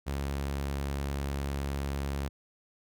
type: tone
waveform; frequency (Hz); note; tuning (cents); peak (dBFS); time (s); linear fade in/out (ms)
sawtooth; 69.7; C#2; +10; -27; 0.06-2.29; 20
effects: none